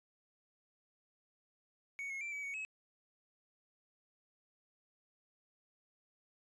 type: tone with pitch steps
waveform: triangle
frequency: 2230 / 2170 / 2347 / 2283 / 2233 / 2569 Hz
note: C#7 / C#7 / D7 / D7 / C#7 / E7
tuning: +10 / -37 / -2 / -50 / +12 / -45 cents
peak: -38 dBFS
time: 1.99-2.65 s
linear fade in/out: 0 ms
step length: 110 ms
effects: resampled to 24000 Hz